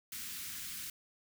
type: band-stop noise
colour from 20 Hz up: white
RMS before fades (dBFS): -43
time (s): 0.12-0.9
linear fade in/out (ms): 2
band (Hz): 290 to 1400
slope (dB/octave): 24
effects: none